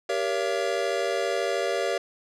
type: chord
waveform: square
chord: G diminished seventh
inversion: none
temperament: just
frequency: 392 / 470.4 / 564.5 / 677.4 Hz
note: G4 / Bb4 / Db5 / Fb5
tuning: 0 / +16 / +31 / +47 cents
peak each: -31 / -31 / -30 / -31 dBFS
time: 0.09-1.98 s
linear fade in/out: 5 ms
effects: low-pass 7000 Hz 12 dB/octave